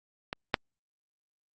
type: clicks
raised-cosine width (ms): 0.3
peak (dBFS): -17 / -7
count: 2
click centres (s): 0.329 / 0.542
effects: Opus 48 kbps